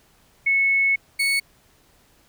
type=tone pair in turn; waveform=sine / 35% pulse; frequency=2200 / 2214 Hz; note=C#7 / C#7; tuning=-14 / -3 cents; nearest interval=unison; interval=11 cents; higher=second; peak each=-16 / -17 dBFS; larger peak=first; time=0.46-0.96 / 1.19-1.4 s; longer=first; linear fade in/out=10 ms; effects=pink hiss -58 dBFS RMS until 2.28 s